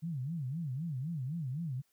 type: tone with vibrato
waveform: sine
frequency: 146.83 Hz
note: D3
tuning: in tune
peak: -34 dBFS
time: 0.02-1.82 s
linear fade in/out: 20 ms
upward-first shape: sine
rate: 3.9 Hz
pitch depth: 280 cents each way
effects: white hiss -75 dBFS RMS until 1.92 s